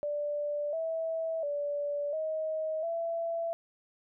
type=tone with pitch steps; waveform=sine; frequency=587 / 651 / 579 / 630 / 669 Hz; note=D5 / E5 / D5 / D#5 / E5; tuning=-1 / -22 / -25 / +21 / +25 cents; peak=-30 dBFS; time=0.03-3.53 s; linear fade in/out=0 ms; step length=700 ms; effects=none